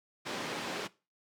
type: band-pass noise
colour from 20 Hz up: pink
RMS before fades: -38 dBFS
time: 0.25-0.88 s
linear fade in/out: 20 ms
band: 230 to 4900 Hz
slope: 12 dB/octave
effects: noise-tail reverb RT60 0.3 s tail -20 dB re dry + high-pass 100 Hz 12 dB/octave